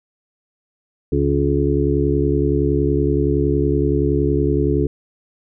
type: harmonic tone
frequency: 70.7 Hz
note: C#2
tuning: 35 cents sharp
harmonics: 1 / 2 / 4 / 5 / 6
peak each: -21 / -21 / -21 / -21 / -21 dBFS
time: 1.12-4.87 s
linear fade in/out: 5 ms
effects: none